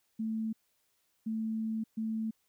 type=tone bursts at uneven times; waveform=sine; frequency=221.2 Hz; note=A3; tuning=9 cents sharp; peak=-31 dBFS; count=3; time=0.19-0.53 / 1.26-1.84 / 1.97-2.31 s; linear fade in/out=10 ms; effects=white hiss -75 dBFS RMS until 2.48 s